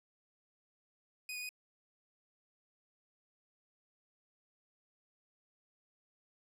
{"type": "tone with pitch steps", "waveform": "sawtooth", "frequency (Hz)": [2495, 2468, 2492], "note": ["D#7", "D#7", "D#7"], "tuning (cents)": [4, -15, 2], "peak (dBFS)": -37, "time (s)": [1.29, 1.491], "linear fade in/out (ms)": 2, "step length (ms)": 67, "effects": []}